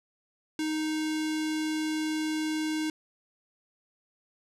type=tone with notch filter; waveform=square; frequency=311.1 Hz; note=D#4; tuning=in tune; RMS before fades=-30 dBFS; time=0.59-2.9 s; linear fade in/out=2 ms; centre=680 Hz; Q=0.56; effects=low-pass 9000 Hz 12 dB/octave